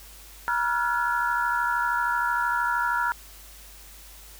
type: tone cluster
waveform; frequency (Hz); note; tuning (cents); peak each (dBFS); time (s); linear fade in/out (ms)
sine; 959 / 1383 / 1456 / 1701; A#5 / F6 / F#6 / G#6; +49 / -17 / -28 / +41; -26 / -26 / -30 / -33; 0.48-3.12; 0
effects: added 50 Hz sine -48 dBFS peak until 4.39 s + white hiss -48 dBFS RMS until 4.39 s